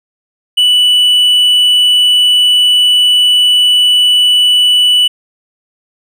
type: tone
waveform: triangle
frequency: 2965 Hz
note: F#7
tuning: 3 cents sharp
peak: -4 dBFS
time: 0.57-5.08 s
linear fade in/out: 10 ms
effects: none